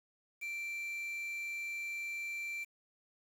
triangle tone with quantisation, 2349 Hz, D7, in tune, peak -36 dBFS, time 0.41-2.65 s, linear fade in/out 20 ms, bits 9, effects none

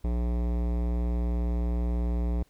sine tone with hard clipping, 59.4 Hz, A#1, 33 cents sharp, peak -27 dBFS, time 0.04-2.43 s, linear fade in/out 5 ms, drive 18 dB, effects pink hiss -66 dBFS RMS until 2.49 s

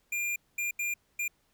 square tone bursts at uneven times, 2400 Hz, D7, 37 cents sharp, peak -30 dBFS, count 4, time 0.12-0.36 / 0.58-0.71 / 0.79-0.94 / 1.19-1.28 s, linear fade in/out 5 ms, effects pink hiss -71 dBFS RMS until 1.53 s

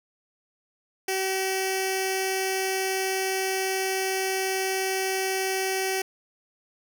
10% pulse tone with notch filter, 381.2 Hz, G4, 48 cents flat, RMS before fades -27 dBFS, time 1.08-6.02 s, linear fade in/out 5 ms, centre 1200 Hz, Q 0.88, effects none

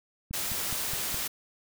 click train, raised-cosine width 5 ms, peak -26 dBFS, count 5, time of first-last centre 0.31-1.143 s, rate 4.8 Hz
white noise, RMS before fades -32 dBFS, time 0.33-1.28 s, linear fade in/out 10 ms
effects none

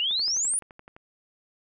sine exponential sweep, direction up, 2783 to 9956 Hz, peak -23 dBFS, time 0-0.59 s, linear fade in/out 0 ms
click train, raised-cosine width 0.5 ms, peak -31 dBFS, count 11, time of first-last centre 0.11-0.965 s, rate 11.7 Hz
effects none

